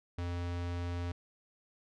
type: tone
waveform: square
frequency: 87.31 Hz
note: F2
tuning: in tune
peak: -35 dBFS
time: 0.18-1.12 s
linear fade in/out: 5 ms
effects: low-pass 5000 Hz 12 dB/octave